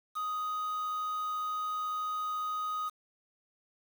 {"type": "tone with quantisation", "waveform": "triangle", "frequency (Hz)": 1247, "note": "D#6", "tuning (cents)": 3, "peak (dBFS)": -30, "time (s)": [0.15, 2.9], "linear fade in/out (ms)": 20, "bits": 8, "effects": []}